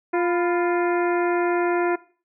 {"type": "harmonic tone with a mistuned harmonic", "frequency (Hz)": 350, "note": "F4", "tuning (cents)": 4, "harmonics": [1, 2, 3, 4, 5, 6, 7], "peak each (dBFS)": [-20, -26, -30, -32, -34, -36, -37], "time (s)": [0.13, 1.96], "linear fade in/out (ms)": 10, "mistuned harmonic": 3, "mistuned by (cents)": -78, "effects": ["noise-tail reverb RT60 0.4 s tail -19 dB re dry"]}